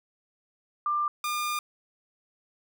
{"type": "tone pair in turn", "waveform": ["sine", "sawtooth"], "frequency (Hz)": [1190, 1207.3], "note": ["D6", "D6"], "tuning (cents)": [22, 47], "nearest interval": "unison", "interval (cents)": 25, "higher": "second", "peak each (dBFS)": -24, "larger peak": "neither", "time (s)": [[0.86, 1.08], [1.24, 1.59]], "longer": "second", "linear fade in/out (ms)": 2, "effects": []}